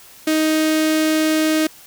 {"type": "tone with notch filter", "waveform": "sawtooth", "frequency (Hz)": 312.8, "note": "D#4", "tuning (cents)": 9, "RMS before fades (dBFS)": -17, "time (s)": [0.27, 1.67], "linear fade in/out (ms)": 5, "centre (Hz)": 980, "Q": 1.8, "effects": ["white hiss -44 dBFS RMS until 1.86 s"]}